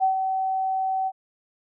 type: tone with ADSR envelope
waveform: sine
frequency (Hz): 762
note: G5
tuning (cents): -49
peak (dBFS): -16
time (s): 0-1.12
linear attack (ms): 34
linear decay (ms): 110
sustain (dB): -6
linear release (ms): 50
effects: none